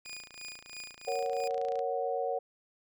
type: tone with tremolo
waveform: 20% pulse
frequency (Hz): 2456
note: D#7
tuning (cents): -23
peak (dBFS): -35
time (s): 0.05-1.48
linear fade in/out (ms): 5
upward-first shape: triangle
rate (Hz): 3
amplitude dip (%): 95
type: click train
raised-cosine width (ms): 0.2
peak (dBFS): -31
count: 50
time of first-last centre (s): 0.06-1.791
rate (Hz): 28.3
type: chord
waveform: sine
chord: F# major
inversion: first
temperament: equal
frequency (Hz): 466.2 / 554.4 / 740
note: A#4 / C#5 / F#5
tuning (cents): 0 / 0 / 0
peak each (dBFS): -34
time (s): 1.07-2.39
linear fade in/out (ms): 10
effects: none